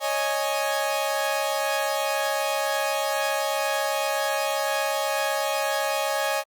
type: chord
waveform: sawtooth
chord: C# suspended second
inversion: none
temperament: equal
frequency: 554.4 / 622.3 / 830.6 Hz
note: C#5 / D#5 / G#5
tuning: 0 / 0 / 0 cents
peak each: -24 dBFS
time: 0-6.44 s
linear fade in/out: 50 ms
effects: Opus 48 kbps